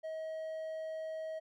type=tone; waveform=triangle; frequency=636 Hz; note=D#5; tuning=38 cents sharp; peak=-36 dBFS; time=0.03-1.4 s; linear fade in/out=20 ms; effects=none